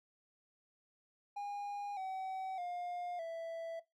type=tone with pitch steps; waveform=triangle; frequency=814 / 759.5 / 708.6 / 661.2 Hz; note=G#5 / F#5 / F5 / E5; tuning=-35 / +45 / +25 / +5 cents; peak=-37 dBFS; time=1.36-3.8 s; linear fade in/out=10 ms; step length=610 ms; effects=noise-tail reverb RT60 0.2 s tail -20 dB re dry